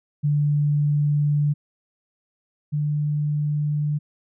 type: tone pair in turn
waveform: sine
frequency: 146.83 / 148.45 Hz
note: D3 / D3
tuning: 0 / +19 cents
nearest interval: unison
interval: 19 cents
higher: second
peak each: -17 / -20 dBFS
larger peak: first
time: 0.23-1.54 / 2.72-3.99 s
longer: first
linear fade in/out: 20 ms
effects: none